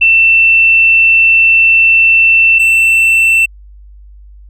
sine / triangle tone pair in turn, 2680 / 2680 Hz, E7 / E7, +28 / +28 cents, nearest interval unison, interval 0 cents, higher neither, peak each -4 dBFS, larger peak neither, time 0.01-2.59 / 2.59-3.46 s, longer first, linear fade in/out 10 ms, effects added 50 Hz sine -33 dBFS peak until 4.49 s

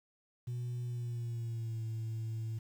sine tone with pitch glide, 122 to 111.87 Hz, B2 to A2, -21 to +29 cents, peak -33 dBFS, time 0.47-2.59 s, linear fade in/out 10 ms, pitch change -150 cents, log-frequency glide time 0.84-1.83 s, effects tanh soft clip ceiling -34 dBFS + 10-bit

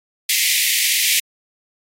pink high-pass noise, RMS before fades -17 dBFS, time 0.29-1.2 s, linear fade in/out 5 ms, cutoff 1900 Hz, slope 96 dB/octave, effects AAC 48 kbps

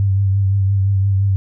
sine tone with vibrato, 97.8 Hz, G2, 4 cents flat, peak -12 dBFS, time 0-1.36 s, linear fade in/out 0 ms, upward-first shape triangle, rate 5.8 Hz, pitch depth 42 cents each way, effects none

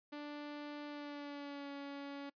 sawtooth tone with pitch glide, 293.7 to 281.6 Hz, D4 to C#4, 0 to +27 cents, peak -40 dBFS, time 0.12-2.3 s, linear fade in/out 10 ms, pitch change -73 cents, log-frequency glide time 0.87-1.71 s, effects noise-tail reverb RT60 0.1 s tail -24 dB re dry + resampled to 11025 Hz

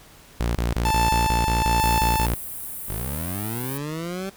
sawtooth tone bursts, 58.4 Hz, A#1, 4 cents sharp, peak -17 dBFS, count 11, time 0.4-2.34 s, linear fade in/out 0 ms, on 150 ms, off 29 ms
45% pulse tone with tremolo, 880 Hz, A5, in tune, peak -19 dBFS, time 0.85-2.26 s, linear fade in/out 2 ms, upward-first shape sine, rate 1.2 Hz, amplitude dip 30%
white high-pass noise, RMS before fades -34 dBFS, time 1.79-3.78 s, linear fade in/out 10 ms, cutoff 8700 Hz, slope 48 dB/octave
20% pulse linear sweep, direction up, 45.93 to 196.4 Hz, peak -23 dBFS, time 2.88-4.3 s, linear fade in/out 10 ms
effects pink hiss -49 dBFS RMS until 4.36 s

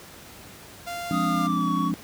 sawtooth tone, 695 Hz, F5, 9 cents flat, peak -27 dBFS, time 0.86-1.48 s, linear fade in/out 20 ms
triangle tone with pitch glide, 1244.5 to 1121.6 Hz, D#6 to C#6, 0 to +20 cents, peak -24 dBFS, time 1.11-1.92 s, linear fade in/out 50 ms, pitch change -180 cents, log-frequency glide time 1.24-1.72 s
sine chord, D half-diminished seventh, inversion first, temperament equal with one note detuned, 174.61 / 207.7 / 263.6 / 293.7 Hz, F3 / Ab3 / C4 / D4, 0 / 0 / +13 / 0 cents, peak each -27 / -30 / -29 / -29 dBFS, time 1.11-1.94 s, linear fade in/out 0 ms
effects pink hiss -45 dBFS RMS until 2.03 s + high-pass 60 Hz 12 dB/octave

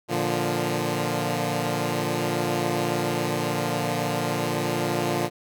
10% pulse chord, Bb major, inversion none, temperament equal with one note detuned, 116.54 / 147.51 / 174.61 Hz, Bb2 / D3 / F3, 0 / +8 / 0 cents, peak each -20 dBFS, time 0.08-5.3 s, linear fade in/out 50 ms, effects none

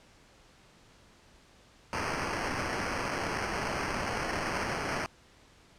blue noise with sample-and-hold, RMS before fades -33 dBFS, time 1.93-5.06 s, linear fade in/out 0 ms, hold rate 3675 Hz, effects pink hiss -59 dBFS RMS until 5.78 s + low-pass 7000 Hz 12 dB/octave

